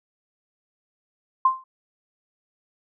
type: tone with exponential decay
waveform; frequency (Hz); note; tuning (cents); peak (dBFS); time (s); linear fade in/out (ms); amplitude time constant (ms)
sine; 1046.5; C6; 0; -11; 1.45-1.64; 5; 41
effects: none